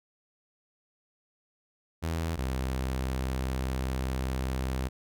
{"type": "tone pair in turn", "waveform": "sawtooth", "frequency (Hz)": [81.9, 65], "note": ["E2", "C2"], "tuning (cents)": [-11, -11], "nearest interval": "major third", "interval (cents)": 400, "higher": "first", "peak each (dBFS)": -25, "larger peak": "neither", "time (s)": [[2.02, 2.37], [2.37, 4.89]], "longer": "second", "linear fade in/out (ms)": 20, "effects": []}